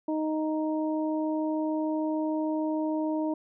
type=harmonic tone; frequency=311.1 Hz; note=D#4; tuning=in tune; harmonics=1 / 2 / 3; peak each=-27 / -33 / -37 dBFS; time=0.08-3.34 s; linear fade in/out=5 ms; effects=none